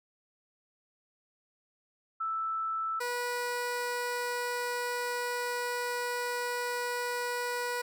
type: tone pair in turn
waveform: sine / 15% pulse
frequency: 1319 / 487.4 Hz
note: E6 / B4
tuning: +1 / -23 cents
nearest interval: octave + perfect fourth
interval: 1724 cents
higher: first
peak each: -30 / -25 dBFS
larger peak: second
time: 2.2-3 / 3-7.82 s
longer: second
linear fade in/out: 10 ms
effects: none